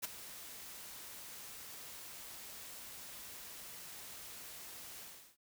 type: noise with ADSR envelope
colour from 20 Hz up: white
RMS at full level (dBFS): -36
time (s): 0.02-5.37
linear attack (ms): 26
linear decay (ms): 12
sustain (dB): -14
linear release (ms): 360
effects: noise-tail reverb RT60 0.1 s tail -24 dB re dry